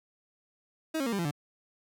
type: tone with pitch steps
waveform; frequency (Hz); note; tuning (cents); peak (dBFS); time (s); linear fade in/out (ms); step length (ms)
30% pulse; 317.9 / 272 / 232.7 / 199.11 / 170.36 / 145.76; D#4 / C#4 / A#3 / G3 / F3 / D3; +37 / -33 / -3 / +27 / -43 / -13; -26; 0.94-1.312; 10; 62
effects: none